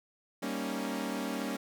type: chord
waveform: sawtooth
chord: Eb dominant seventh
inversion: first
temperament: equal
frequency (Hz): 196 / 233.1 / 277.2 / 311.1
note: G3 / Bb3 / Db4 / Eb4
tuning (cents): 0 / 0 / 0 / 0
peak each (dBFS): -35 / -34 / -33 / -39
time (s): 0.42-1.57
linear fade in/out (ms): 10
effects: none